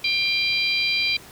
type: harmonic tone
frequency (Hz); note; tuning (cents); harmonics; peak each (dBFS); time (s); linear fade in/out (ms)
793; G5; +20; 3 / 4 / 5 / 6; -22 / -29 / -26 / -27; 0.04-1.17; 5
effects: pink hiss -44 dBFS RMS until 1.31 s + high-pass 60 Hz 12 dB/octave